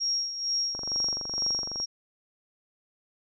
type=tone with tremolo; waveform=sine; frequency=5588 Hz; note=F8; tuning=in tune; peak=-24 dBFS; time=0-1.86 s; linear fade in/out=20 ms; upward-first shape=sine; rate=2.2 Hz; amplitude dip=65%
type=click train; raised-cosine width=1 ms; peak=-26 dBFS; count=26; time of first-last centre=0.75-1.8 s; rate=23.8 Hz
effects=none